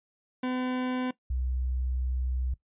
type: tone pair in turn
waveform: 40% pulse / sine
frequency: 253.5 / 63.38 Hz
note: B3 / B1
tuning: +45 / +46 cents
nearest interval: 2 octaves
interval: 2399 cents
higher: first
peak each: -27 dBFS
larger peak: neither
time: 0.43-1.11 / 1.3-2.54 s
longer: second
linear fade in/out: 5 ms
effects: noise-tail reverb RT60 0.1 s tail -18 dB re dry + resampled to 8000 Hz